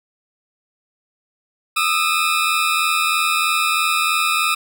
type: tone pair together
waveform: 20% pulse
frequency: 1224.9 / 1308 Hz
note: D#6 / E6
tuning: -27 / -14 cents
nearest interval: minor second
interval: 113 cents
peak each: -14 dBFS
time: 1.76-4.55 s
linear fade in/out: 10 ms
effects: none